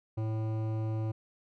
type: tone with hard clipping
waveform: sine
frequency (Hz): 110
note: A2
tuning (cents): 0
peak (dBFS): -32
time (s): 0.17-1.12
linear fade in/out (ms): 10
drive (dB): 14
effects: none